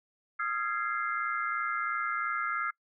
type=chord; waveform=sine; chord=F minor seventh; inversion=third; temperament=equal with one note detuned; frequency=1244.5 / 1367.4 / 1661.2 / 2093 Hz; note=Eb6 / F6 / Ab6 / C7; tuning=0 / -37 / 0 / 0 cents; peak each=-35 / -32 / -37 / -37 dBFS; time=0.39-2.71 s; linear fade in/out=10 ms; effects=noise-tail reverb RT60 0.1 s tail -25 dB re dry